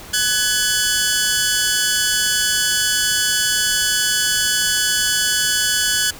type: tone pair together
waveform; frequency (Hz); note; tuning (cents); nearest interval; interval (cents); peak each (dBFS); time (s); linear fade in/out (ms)
10% pulse; 1500 / 1691.7; F#6 / G#6; +23 / +31; major second; 208; -10; 0.13-6.11; 10
effects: pink hiss -37 dBFS RMS until 6.19 s